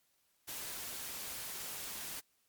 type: noise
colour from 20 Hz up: white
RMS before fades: -43 dBFS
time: 0.47-2.21 s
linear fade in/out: 20 ms
effects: white hiss -75 dBFS RMS until 2.48 s + MP3 96 kbps